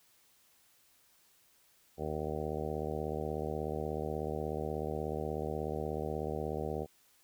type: harmonic tone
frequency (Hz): 76.5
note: D#2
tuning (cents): -29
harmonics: 1 / 2 / 3 / 4 / 5 / 6 / 7 / 8 / 9 / 10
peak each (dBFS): -42 / -42 / -44 / -47 / -41 / -40 / -44 / -45 / -47 / -45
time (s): 1.97-6.87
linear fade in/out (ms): 50
effects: white hiss -67 dBFS RMS until 7.23 s